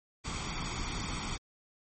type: noise with comb filter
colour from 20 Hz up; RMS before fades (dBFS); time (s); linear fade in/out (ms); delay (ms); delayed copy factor
pink; -36; 0.24-1.38; 20; 0.88; +0.6
effects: MP3 32 kbps